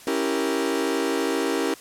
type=chord; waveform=40% pulse; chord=C# diminished seventh; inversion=none; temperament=equal; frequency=277.2 / 329.6 / 392 / 466.2 Hz; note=C#4 / E4 / G4 / Bb4; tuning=0 / 0 / 0 / 0 cents; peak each=-27 dBFS; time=0.07-1.74 s; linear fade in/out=2 ms; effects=white hiss -46 dBFS RMS until 1.8 s + low-pass 12000 Hz 12 dB/octave